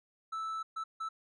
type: tone bursts at uneven times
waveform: triangle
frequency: 1315 Hz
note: E6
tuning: 5 cents flat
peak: -33 dBFS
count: 3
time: 0.32-0.63 / 0.76-0.84 / 1-1.09 s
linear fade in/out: 10 ms
effects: resampled to 22050 Hz